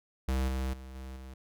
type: tone with level steps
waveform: square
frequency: 65.41 Hz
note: C2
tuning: in tune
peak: -28 / -31 / -44 / -41 / -44 dBFS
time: 0.28-1.34 s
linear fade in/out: 5 ms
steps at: 0.48 / 0.73 / 0.95 / 1.16 s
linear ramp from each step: 5 ms
effects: none